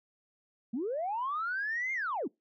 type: linear two-way sweep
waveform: sine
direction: up then down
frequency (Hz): 207.7 to 2142 to 207.7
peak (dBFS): -30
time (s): 0.73-2.28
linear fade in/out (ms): 10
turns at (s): 1.93
effects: noise-tail reverb RT60 0.2 s tail -25 dB re dry + tanh soft clip ceiling -26 dBFS